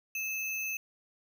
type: tone with sample-and-hold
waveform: sine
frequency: 2603 Hz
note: E7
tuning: 22 cents flat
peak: -32 dBFS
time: 0.15-0.77 s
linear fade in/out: 2 ms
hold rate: 8820 Hz
effects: none